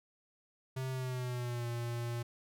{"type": "tone with pitch glide", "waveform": "square", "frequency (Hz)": [130.81, 118.58], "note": ["C3", "A#2"], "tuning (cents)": [0, 30], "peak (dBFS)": -36, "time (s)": [0.76, 2.23], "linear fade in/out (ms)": 10, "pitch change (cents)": -170, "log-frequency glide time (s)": [0.91, 1.67], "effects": []}